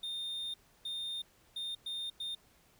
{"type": "tone bursts at uneven times", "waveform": "triangle", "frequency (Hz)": 3641, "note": "A#7", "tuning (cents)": -41, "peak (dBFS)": -35, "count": 5, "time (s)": [[0.03, 0.54], [0.85, 1.22], [1.56, 1.75], [1.86, 2.1], [2.2, 2.35]], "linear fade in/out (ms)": 5, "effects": ["pink hiss -66 dBFS RMS until 2.79 s"]}